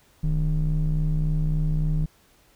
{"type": "ring-modulated tone", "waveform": "triangle", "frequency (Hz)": 61.74, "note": "B1", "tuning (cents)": 0, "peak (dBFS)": -15, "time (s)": [0.23, 2.06], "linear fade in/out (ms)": 10, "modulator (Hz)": 93.5, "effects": ["pink hiss -59 dBFS RMS until 2.55 s"]}